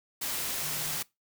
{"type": "tone in noise", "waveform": "sine", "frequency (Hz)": 151.7, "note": "D#3", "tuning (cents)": -44, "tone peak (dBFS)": -44, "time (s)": [0.62, 0.97], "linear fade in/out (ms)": 10, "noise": "white", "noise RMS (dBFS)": -33, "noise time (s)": [0.21, 1.03], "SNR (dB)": -14, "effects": ["noise-tail reverb RT60 0.2 s tail -22 dB re dry"]}